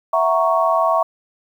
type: chord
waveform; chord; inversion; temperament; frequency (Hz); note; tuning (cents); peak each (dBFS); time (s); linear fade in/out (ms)
sine; F# dominant seventh; third; equal; 659.3 / 740 / 932.3 / 1108.7; E5 / F#5 / A#5 / C#6; 0 / 0 / 0 / 0; -17 / -23 / -22 / -18; 0.13-1.03; 5
effects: 8-bit